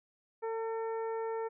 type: harmonic tone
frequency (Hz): 450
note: A4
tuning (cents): +39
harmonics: 1 / 2 / 3 / 4 / 5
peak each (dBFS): -34 / -40 / -49 / -53 / -57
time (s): 0.42-1.49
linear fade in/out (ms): 20
effects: none